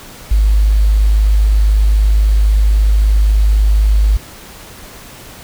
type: tone with quantisation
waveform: sine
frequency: 51.91 Hz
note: G#1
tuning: in tune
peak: -7 dBFS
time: 0.31-4.17 s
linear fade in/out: 5 ms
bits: 6
effects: pink hiss -35 dBFS RMS until 5.43 s